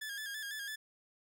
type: tone with vibrato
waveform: sawtooth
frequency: 1681 Hz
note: G#6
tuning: 20 cents sharp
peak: -36 dBFS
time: 0.01-0.76 s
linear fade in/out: 10 ms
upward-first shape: square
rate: 6 Hz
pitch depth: 57 cents each way
effects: none